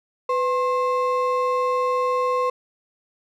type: ring-modulated tone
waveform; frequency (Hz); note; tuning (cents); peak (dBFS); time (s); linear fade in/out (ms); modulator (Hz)
triangle; 784; G5; 0; -14; 0.29-2.5; 5; 283
effects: none